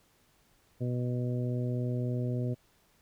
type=harmonic tone; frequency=123.47 Hz; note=B2; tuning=in tune; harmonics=1 / 2 / 3 / 4 / 5; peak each=-30 / -36 / -40 / -42 / -44 dBFS; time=0.8-2.55 s; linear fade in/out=20 ms; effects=pink hiss -67 dBFS RMS until 3.01 s